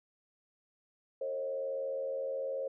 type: tone with frequency modulation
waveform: sine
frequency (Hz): 538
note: C5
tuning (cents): +48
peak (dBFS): -33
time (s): 1.21-2.68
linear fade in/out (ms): 5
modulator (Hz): 80.9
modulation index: 0.69
effects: none